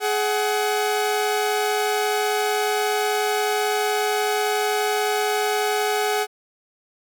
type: tone pair together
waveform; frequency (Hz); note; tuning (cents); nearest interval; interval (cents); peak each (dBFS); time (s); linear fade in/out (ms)
sawtooth; 421.1 / 751; G#4 / F#5; +24 / +26; minor seventh; 1002; -18 / -20; 0-6.27; 50
effects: none